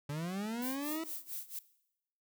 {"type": "linear sweep", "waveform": "40% pulse", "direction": "up", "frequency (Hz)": [140, 329.6], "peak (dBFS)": -35, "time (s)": [0.09, 1.04], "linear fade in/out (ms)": 5}
{"type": "noise with tremolo", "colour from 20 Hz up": "violet", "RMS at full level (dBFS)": -40, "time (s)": [0.62, 1.59], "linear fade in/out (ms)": 2, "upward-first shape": "sine", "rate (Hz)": 4.4, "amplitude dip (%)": 90}
{"effects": ["noise-tail reverb RT60 0.8 s tail -18 dB re dry"]}